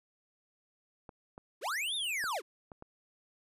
clicks, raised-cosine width 1 ms, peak -33 dBFS, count 5, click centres 1.092 / 1.379 / 2.24 / 2.718 / 2.824 s
square linear two-way sweep, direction up then down, 289.4 to 3729 to 289.4 Hz, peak -33 dBFS, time 1.61-2.42 s, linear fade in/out 50 ms, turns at 1.95 s
effects resampled to 32000 Hz

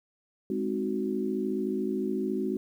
sine chord, Ab dominant seventh, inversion none, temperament equal, 207.7 / 261.6 / 311.1 / 370 Hz, Ab3 / C4 / Eb4 / Gb4, 0 / 0 / 0 / 0 cents, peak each -32 / -33 / -36 / -31 dBFS, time 0.5-2.57 s, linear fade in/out 2 ms, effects 10-bit

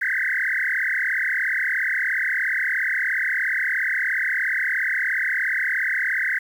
sine tone with frequency modulation, 1803 Hz, A6, 42 cents sharp, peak -20 dBFS, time 0.01-6.39 s, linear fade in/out 10 ms, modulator 37 Hz, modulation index 7.6, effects 8-bit

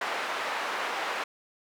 white band-pass noise, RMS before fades -32 dBFS, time 0.01-1.24 s, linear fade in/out 5 ms, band 550 to 1700 Hz, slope 12 dB/octave, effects none

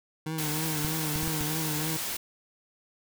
25% pulse tone with vibrato, 154.9 Hz, D#3, 7 cents flat, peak -27 dBFS, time 0.26-1.97 s, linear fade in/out 5 ms, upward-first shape triangle, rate 3.2 Hz, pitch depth 70 cents each way
white noise, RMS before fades -33 dBFS, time 0.38-2.17 s, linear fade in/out 5 ms
clicks, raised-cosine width 5 ms, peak -23 dBFS, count 5, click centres 0.848 / 1.159 / 1.231 / 1.277 / 1.411 s
effects none

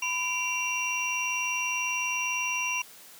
sine tone cluster, 1005 / 2331 / 2759 / 5760 Hz, B5 / D7 / F7 / F#8, +30 / -14 / -22 / -47 cents, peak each -34 / -35 / -29 / -35 dBFS, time 0.02-2.82 s, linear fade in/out 5 ms, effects white hiss -50 dBFS RMS until 3.19 s + high-pass 150 Hz 12 dB/octave

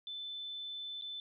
sine tone with dropouts, 3520 Hz, A7, in tune, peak -40 dBFS, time 0.07-1.2 s, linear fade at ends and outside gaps 1 ms, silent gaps 1.013-1.021 s, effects none

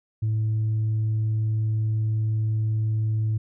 sine tone, 109.3 Hz, A2, 11 cents flat, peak -19 dBFS, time 0.22-3.38 s, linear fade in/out 10 ms, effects tanh soft clip ceiling -19 dBFS

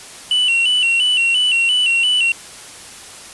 triangle tone with vibrato, 2855 Hz, F7, 37 cents sharp, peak -11 dBFS, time 0.31-2.32 s, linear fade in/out 2 ms, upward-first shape square, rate 2.9 Hz, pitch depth 73 cents each way, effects white hiss -36 dBFS RMS until 3.33 s + resampled to 24000 Hz

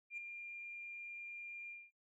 sine tone with ADSR envelope, 2397 Hz, D7, 35 cents sharp, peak -39 dBFS, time 0.1-1.91 s, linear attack 77 ms, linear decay 4 ms, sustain -7 dB, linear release 220 ms, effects noise-tail reverb RT60 0.2 s tail -18 dB re dry + tanh soft clip ceiling -37 dBFS

